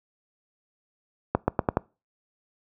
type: accelerating click train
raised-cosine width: 1 ms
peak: -6 dBFS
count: 5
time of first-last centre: 1.35-1.771 s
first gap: 130 ms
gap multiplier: 0.86
effects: noise-tail reverb RT60 0.3 s tail -24 dB re dry + high-pass 60 Hz 12 dB/octave